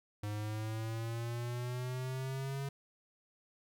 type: exponential sweep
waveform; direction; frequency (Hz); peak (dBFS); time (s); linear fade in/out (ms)
square; up; 103.7 to 139.2; -37; 0.23-2.69; 5
effects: 13-bit